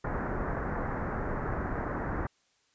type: low-pass noise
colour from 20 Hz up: pink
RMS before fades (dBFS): -33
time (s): 0.04-2.27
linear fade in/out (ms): 5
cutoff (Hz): 1800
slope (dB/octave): 48
effects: white hiss -70 dBFS RMS until 2.74 s + resampled to 16000 Hz